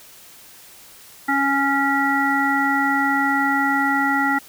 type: harmonic tone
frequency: 277.2 Hz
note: C#4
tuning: in tune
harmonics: 1 / 3 / 5 / 7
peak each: -22 / -22 / -22 / -22 dBFS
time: 1.28-4.39 s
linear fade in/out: 10 ms
effects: white hiss -45 dBFS RMS until 4.48 s